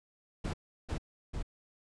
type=noise bursts; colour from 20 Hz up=brown; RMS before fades=-35 dBFS; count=3; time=0.44-1.428 s; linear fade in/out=10 ms; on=96 ms; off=350 ms; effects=resampled to 22050 Hz